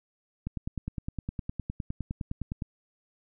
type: click train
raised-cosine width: 5 ms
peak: -20 dBFS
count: 22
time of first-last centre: 0.47-2.622 s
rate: 9.76 Hz
effects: none